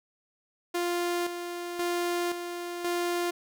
sawtooth tone with tremolo, 349.2 Hz, F4, in tune, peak -23 dBFS, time 0.74-3.31 s, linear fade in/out 10 ms, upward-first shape square, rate 0.95 Hz, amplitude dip 55%, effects none

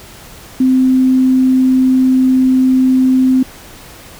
sine tone, 259 Hz, C4, 17 cents flat, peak -7 dBFS, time 0.6-3.43 s, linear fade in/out 5 ms, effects pink hiss -36 dBFS RMS until 4.19 s

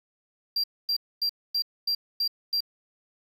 triangle tone bursts, 4736 Hz, D8, 14 cents sharp, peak -22 dBFS, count 7, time 0.56-2.606 s, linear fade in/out 5 ms, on 78 ms, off 250 ms, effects 9-bit

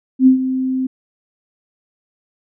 sine tone with ADSR envelope, 260 Hz, C4, 11 cents flat, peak -4 dBFS, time 0.19-0.87 s, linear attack 75 ms, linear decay 110 ms, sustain -12 dB, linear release 8 ms, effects none

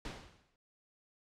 pink noise with exponential decay, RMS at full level -40 dBFS, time 0.05-0.56 s, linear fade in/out 2 ms, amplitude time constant 110 ms, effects low-pass 5000 Hz 12 dB/octave

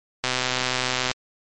click train, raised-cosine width 0.2 ms, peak -5 dBFS, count 112, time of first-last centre 0.24-1.114 s, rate 127 Hz, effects MP3 48 kbps

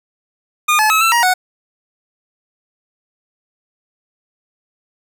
25% pulse tone with pitch steps, 1219 / 860 / 1289 / 1339 / 947 / 737 Hz, D#6 / A5 / E6 / E6 / A#5 / F#5, -36 / -40 / -39 / +27 / +27 / -7 cents, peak -7 dBFS, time 0.68-1.34 s, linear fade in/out 10 ms, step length 110 ms, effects none

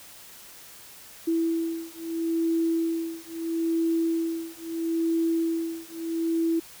sine beating tone pair, 329.6 / 330.36 Hz, E4 / E4, 0 / +4 cents, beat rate 0.76 Hz, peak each -27 dBFS, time 1.27-6.6 s, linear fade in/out 10 ms, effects white hiss -47 dBFS RMS until 6.8 s

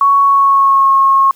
sine tone with pitch glide, 1114 to 1086.7 Hz, C#6 to C#6, +8 to -35 cents, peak -6 dBFS, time 0.01-1.31 s, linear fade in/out 2 ms, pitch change -43 cents, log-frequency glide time 0.22-0.9 s, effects white hiss -48 dBFS RMS until 1.35 s

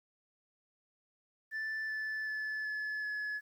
sine tone with pitch steps, 1760 / 1745.8 / 1731.8 / 1717.8 / 1704 Hz, A6 / A6 / A6 / A6 / G#6, 0 / -14 / -28 / -42 / +44 cents, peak -32 dBFS, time 1.51-3.41 s, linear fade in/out 50 ms, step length 380 ms, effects tanh soft clip ceiling -34 dBFS + 11-bit

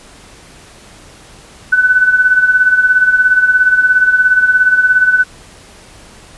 sine tone with tremolo, 1500 Hz, F#6, 23 cents sharp, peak -4 dBFS, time 1.72-5.24 s, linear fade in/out 10 ms, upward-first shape sine, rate 17 Hz, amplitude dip 65%, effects pink hiss -39 dBFS RMS until 6.37 s + resampled to 24000 Hz

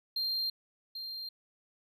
triangle tone with echo, 4186 Hz, C8, in tune, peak -29 dBFS, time 0.16-0.5 s, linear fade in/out 5 ms, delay 790 ms, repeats 1, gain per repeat -8 dB, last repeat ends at 1.29 s, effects none

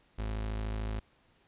35% pulse tone, 53.6 Hz, A1, 45 cents flat, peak -31 dBFS, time 0.18-1 s, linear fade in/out 10 ms, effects pink hiss -67 dBFS RMS until 1.47 s + resampled to 8000 Hz

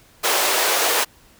pink high-pass noise, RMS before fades -19 dBFS, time 0.23-1.05 s, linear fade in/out 20 ms, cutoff 430 Hz, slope 24 dB/octave, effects pink hiss -52 dBFS RMS until 1.39 s

